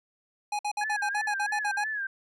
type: tone bursts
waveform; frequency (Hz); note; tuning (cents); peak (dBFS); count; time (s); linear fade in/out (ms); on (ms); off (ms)
square; 830.6; G#5; 0; -28; 11; 0.52-1.841; 5; 71; 54
type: tone with vibrato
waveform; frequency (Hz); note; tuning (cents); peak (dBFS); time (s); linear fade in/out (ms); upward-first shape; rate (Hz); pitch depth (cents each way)
sine; 1658; G#6; -3; -29; 0.81-2.07; 5; sine; 3; 100
effects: resampled to 24000 Hz